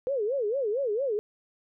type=tone with vibrato; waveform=sine; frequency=480 Hz; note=B4; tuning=49 cents flat; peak=-25 dBFS; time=0.07-1.19 s; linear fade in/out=0 ms; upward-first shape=sine; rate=4.4 Hz; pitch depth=280 cents each way; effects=none